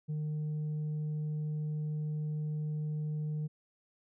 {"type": "tone with tanh clipping", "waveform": "sine", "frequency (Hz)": 152.2, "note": "D#3", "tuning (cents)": -38, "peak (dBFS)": -33, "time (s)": [0.08, 3.48], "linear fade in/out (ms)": 20, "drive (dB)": 2, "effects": []}